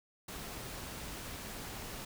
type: noise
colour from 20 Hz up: pink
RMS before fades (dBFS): -44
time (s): 0.28-2.05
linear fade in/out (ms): 5
effects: none